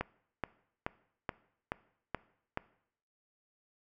click train, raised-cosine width 0.5 ms, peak -18 dBFS, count 7, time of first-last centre 0.01-2.574 s, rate 2.34 Hz, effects noise-tail reverb RT60 0.7 s tail -20 dB re dry

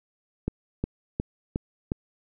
click train, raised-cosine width 3 ms, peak -13 dBFS, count 5, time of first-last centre 0.48-1.919 s, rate 2.78 Hz, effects none

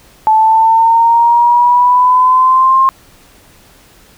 sine exponential sweep, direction up, 869 to 1067 Hz, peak -5 dBFS, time 0.27-2.89 s, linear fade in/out 0 ms, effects pink hiss -44 dBFS RMS until 4.17 s

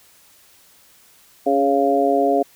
harmonic tone with a mistuned harmonic, 138.7 Hz, C#3, 1 cent sharp, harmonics 2 / 3 / 4 / 5, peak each -21 / -20 / -21 / -18 dBFS, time 1.46-2.43 s, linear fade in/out 10 ms, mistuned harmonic 2, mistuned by +19 cents, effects white hiss -52 dBFS RMS until 2.55 s

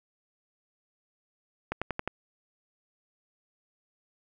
accelerating click train, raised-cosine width 0.5 ms, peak -15 dBFS, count 5, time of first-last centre 1.72-2.076 s, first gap 96 ms, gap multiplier 0.95, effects none

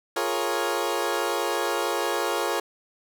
20% pulse chord, Bb minor seventh, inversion second, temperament equal, 349.2 / 415.3 / 466.2 / 554.4 Hz, F4 / Ab4 / Bb4 / Db5, 0 / 0 / 0 / 0 cents, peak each -25 dBFS, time 0.16-2.6 s, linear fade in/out 5 ms, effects none

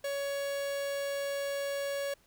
45% pulse tone, 560 Hz, C#5, 18 cents sharp, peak -32 dBFS, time 0.04-2.14 s, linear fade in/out 5 ms, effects pink hiss -66 dBFS RMS until 2.26 s

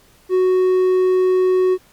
triangle tone, 370 Hz, F#4, in tune, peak -10 dBFS, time 0.29-1.78 s, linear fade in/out 50 ms, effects pink hiss -52 dBFS RMS until 1.92 s + MP3 96 kbps

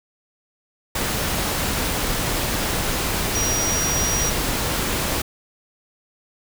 sine tone in noise, 5740 Hz, F8, 47 cents sharp, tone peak -22 dBFS, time 3.35-4.3 s, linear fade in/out 5 ms, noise pink, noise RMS -23 dBFS, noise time 0.95-5.22 s, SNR -2 dB, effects none

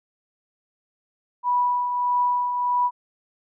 sine tone with tremolo, 981 Hz, B5, 12 cents flat, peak -17 dBFS, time 1.43-2.91 s, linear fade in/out 50 ms, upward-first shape triangle, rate 1.6 Hz, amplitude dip 50%, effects none

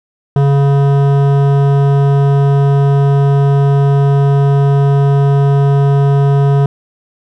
triangle tone with hard clipping, 140 Hz, C#3, 18 cents sharp, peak -9 dBFS, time 0.36-6.66 s, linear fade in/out 2 ms, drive 18 dB, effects none

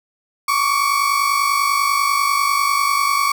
35% pulse tone pair together, 1110 / 1160.1 Hz, C#6 / D6, +2 / -22 cents, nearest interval minor second, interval 76 cents, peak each -16 / -17 dBFS, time 0.48-3.32 s, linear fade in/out 5 ms, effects none

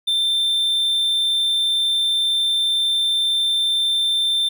triangle tone, 3569 Hz, A7, 24 cents sharp, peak -15 dBFS, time 0.07-4.49 s, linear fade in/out 10 ms, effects none

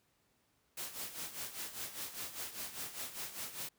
white noise with tremolo, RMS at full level -41 dBFS, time 0.77-3.69 s, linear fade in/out 5 ms, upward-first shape sine, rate 5 Hz, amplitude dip 70%, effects pink hiss -75 dBFS RMS until 3.78 s + high-pass 60 Hz 12 dB/octave

